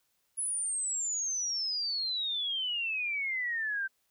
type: exponential sweep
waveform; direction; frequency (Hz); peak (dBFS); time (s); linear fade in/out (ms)
sine; down; 10430 to 1547; -30; 0.37-3.88; 20
effects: white hiss -75 dBFS RMS until 4.1 s